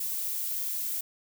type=noise; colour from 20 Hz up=violet; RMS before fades=-32 dBFS; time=0-1.01 s; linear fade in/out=5 ms; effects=none